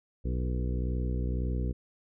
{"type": "harmonic tone with a mistuned harmonic", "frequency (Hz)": 61.9, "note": "B1", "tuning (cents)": 5, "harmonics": [1, 2, 3, 4, 5, 6, 7, 8], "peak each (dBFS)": [-29, -35, -39, -41, -43, -45, -46, -47], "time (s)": [0.24, 1.73], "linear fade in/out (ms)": 20, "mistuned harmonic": 7, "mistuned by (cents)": 27, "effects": []}